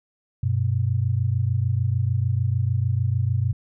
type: tone pair together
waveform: sine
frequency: 96.7 / 123.39 Hz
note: G2 / B2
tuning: -23 / -1 cents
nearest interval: major third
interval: 422 cents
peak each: -22 dBFS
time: 0.43-3.53 s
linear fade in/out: 5 ms
effects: none